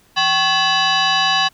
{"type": "tone with frequency modulation", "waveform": "sine", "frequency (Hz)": 1100, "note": "C#6", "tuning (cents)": -14, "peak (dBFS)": -13, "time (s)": [0.16, 1.49], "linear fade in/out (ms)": 20, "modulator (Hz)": 935, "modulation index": 3.7, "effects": ["pink hiss -54 dBFS RMS until 1.53 s"]}